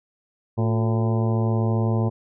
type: harmonic tone with a mistuned harmonic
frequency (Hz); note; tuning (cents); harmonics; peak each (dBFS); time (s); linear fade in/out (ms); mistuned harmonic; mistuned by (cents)
112.4; A2; +37; 1 / 2 / 3 / 4 / 5 / 6 / 7 / 8 / 9; -20 / -26 / -30 / -32 / -34 / -36 / -37 / -38 / -39; 0.57-2.1; 20; 3; +86
effects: none